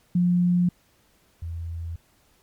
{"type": "tone pair in turn", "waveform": "sine", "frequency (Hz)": [177, 83.53], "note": ["F3", "E2"], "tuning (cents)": [23, 23], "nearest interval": "octave + minor second", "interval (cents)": 1300, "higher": "first", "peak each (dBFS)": [-17, -29], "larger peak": "first", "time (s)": [[0.15, 0.69], [1.42, 1.96]], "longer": "neither", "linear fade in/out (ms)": 5, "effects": ["pink hiss -62 dBFS RMS until 2.42 s", "MP3 96 kbps"]}